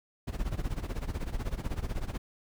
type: noise with tremolo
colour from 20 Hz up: brown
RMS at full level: -30 dBFS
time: 0.27-2.18 s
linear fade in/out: 10 ms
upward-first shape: sine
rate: 16 Hz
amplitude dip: 85%
effects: none